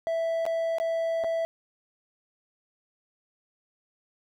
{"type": "tone with dropouts", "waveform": "triangle", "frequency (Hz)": 659.3, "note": "E5", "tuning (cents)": 0, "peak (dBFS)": -23, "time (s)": [0.07, 1.45], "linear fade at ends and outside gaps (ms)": 0, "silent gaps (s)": [[0.454, 0.464], [0.784, 0.8], [1.238, 1.244]], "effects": []}